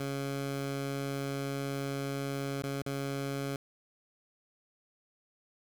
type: tone with dropouts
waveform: 15% pulse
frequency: 138.59 Hz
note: C#3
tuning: in tune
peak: -27 dBFS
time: 0-3.56 s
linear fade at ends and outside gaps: 2 ms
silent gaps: 2.621-2.636 / 2.821-2.863 s
effects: 10-bit